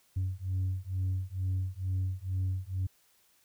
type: beating tone pair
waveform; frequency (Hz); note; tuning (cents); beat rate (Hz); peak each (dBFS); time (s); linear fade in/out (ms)
sine; 92.5 / 94.7; F#2 / F#2; 0 / +41; 2.2; -31; 0.16-2.87; 10
effects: tanh soft clip ceiling -26 dBFS + white hiss -67 dBFS RMS until 3.44 s